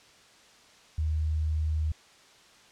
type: tone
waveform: sine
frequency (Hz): 77.78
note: D#2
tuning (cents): 0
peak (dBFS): -25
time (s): 0.98-1.92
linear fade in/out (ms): 5
effects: white hiss -56 dBFS RMS until 2.71 s + low-pass 6000 Hz 12 dB/octave